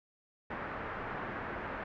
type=low-pass noise; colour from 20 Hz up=white; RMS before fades=-40 dBFS; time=0.5-1.84 s; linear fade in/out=5 ms; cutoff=1700 Hz; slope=24 dB/octave; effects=none